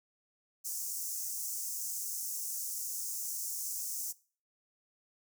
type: high-pass noise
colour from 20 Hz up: pink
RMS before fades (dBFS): -38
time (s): 0.64-4.13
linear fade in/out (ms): 20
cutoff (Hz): 5800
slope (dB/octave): 48
effects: noise-tail reverb RT60 0.4 s tail -20 dB re dry